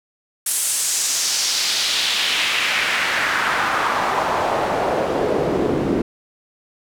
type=noise with band-pass filter sweep; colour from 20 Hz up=pink; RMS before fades=-20 dBFS; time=0.46-6.02 s; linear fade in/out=5 ms; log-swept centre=9900 to 290 Hz; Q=1.8; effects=none